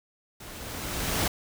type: noise with level ramp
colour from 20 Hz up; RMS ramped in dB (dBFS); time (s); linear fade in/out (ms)
pink; -44 to -25; 0.4-1.28; 5
effects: none